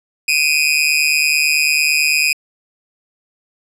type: tone with amplitude modulation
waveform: sawtooth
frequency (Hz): 2489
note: D#7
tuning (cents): 0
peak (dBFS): -5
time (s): 0.28-2.33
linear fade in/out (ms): 5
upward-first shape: sine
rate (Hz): 149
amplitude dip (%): 90
effects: low-pass 12000 Hz 12 dB/octave